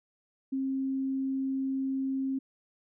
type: tone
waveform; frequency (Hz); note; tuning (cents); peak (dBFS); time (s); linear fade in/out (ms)
sine; 267.4; C4; +38; -28; 0.52-2.39; 10
effects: none